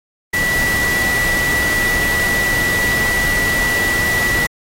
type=tone in noise; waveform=sine; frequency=1955 Hz; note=B6; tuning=18 cents flat; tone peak=-15 dBFS; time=0.33-4.47 s; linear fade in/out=10 ms; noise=pink; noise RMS=-22 dBFS; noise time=0.33-4.47 s; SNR=+4 dB; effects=AAC 48 kbps